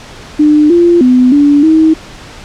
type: tone with pitch steps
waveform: sine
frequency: 300.5 / 345.1 / 251.8 / 288.6 / 317.6 Hz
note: D4 / F4 / B3 / D4 / D#4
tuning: +40 / -21 / +34 / -30 / +36 cents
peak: -3 dBFS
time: 0.39-1.94 s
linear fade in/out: 10 ms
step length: 310 ms
effects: pink hiss -31 dBFS RMS until 2.44 s + low-pass 6000 Hz 12 dB/octave